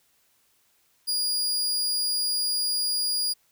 sawtooth tone, 4860 Hz, D#8, 42 cents flat, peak -21 dBFS, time 1.07-3.34 s, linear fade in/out 20 ms, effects white hiss -66 dBFS RMS until 3.51 s

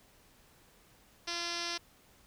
5% pulse tone with low-pass filter, 343.4 Hz, F4, 29 cents flat, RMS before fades -37 dBFS, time 1.27-1.78 s, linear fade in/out 10 ms, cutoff 5700 Hz, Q 5.8, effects pink hiss -63 dBFS RMS until 2.26 s

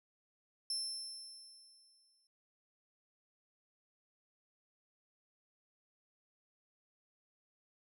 35% pulse tone with exponential decay, 5330 Hz, E8, 18 cents sharp, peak -32 dBFS, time 0.7-2.27 s, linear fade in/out 2 ms, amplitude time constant 340 ms, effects none

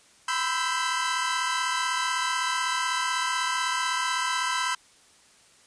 sawtooth chord, C major seventh, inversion third, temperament equal with one note detuned, 987.8 / 1023.8 / 1318.5 / 1568 Hz, B5 / C6 / E6 / G6, 0 / -38 / 0 / 0 cents, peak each -27 dBFS, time 0.28-4.75 s, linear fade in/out 5 ms, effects white hiss -57 dBFS RMS until 5.66 s + resampled to 22050 Hz

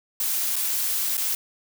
blue noise with dropouts, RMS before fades -25 dBFS, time 0.2-1.35 s, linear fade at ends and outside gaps 2 ms, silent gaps 0.558-0.563 / 1.17-1.177 s, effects none

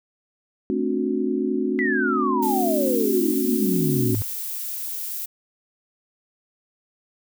sine chord, D dominant seventh, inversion second, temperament just, 220.2 / 264.3 / 293.7 / 367.1 Hz, A3 / C4 / D4 / F#4, +2 / +18 / 0 / -14 cents, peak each -27 / -25 / -28 / -25 dBFS, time 0.7-4.15 s, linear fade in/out 0 ms
sine exponential sweep, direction down, 2018 to 100 Hz, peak -22 dBFS, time 1.79-4.22 s, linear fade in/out 0 ms
violet noise, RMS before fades -30 dBFS, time 2.42-5.26 s, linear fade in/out 10 ms
effects none

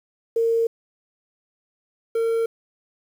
sine / triangle tone pair in turn, 458.4 / 456.5 Hz, A#4 / A#4, -29 / -36 cents, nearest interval unison, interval 7 cents, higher first, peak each -17 dBFS, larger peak neither, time 0.36-0.67 / 2.15-2.46 s, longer neither, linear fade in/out 5 ms, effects 8-bit

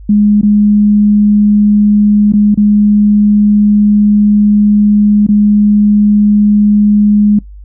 sine tone with dropouts, 207.7 Hz, G#3, in tune, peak -4 dBFS, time 0.09-7.39 s, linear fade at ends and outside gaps 5 ms, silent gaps 0.413-0.43 / 2.323-2.335 / 2.545-2.574 / 5.267-5.287 s, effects noise-tail reverb RT60 0.1 s tail -21 dB re dry + added 50 Hz sine -28 dBFS peak until 7.64 s

